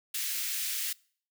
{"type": "high-pass noise", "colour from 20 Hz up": "white", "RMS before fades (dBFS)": -33, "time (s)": [0.14, 0.93], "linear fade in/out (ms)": 5, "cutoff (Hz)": 1800, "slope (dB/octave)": 24, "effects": ["noise-tail reverb RT60 0.5 s tail -24 dB re dry"]}